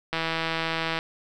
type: click train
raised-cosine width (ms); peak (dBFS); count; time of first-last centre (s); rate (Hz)
0.3; -11; 141; 0.13-0.989; 163
effects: none